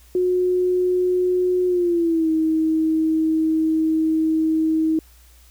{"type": "tone with pitch glide", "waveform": "sine", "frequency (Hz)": [363.1, 317.9], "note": ["F#4", "D#4"], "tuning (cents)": [-33, 37], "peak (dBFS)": -16, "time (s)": [0.15, 4.99], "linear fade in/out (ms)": 2, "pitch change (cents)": -230, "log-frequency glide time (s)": [1.67, 2.3], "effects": ["added 60 Hz sine -48 dBFS peak until 5.5 s", "white hiss -54 dBFS RMS until 5.5 s"]}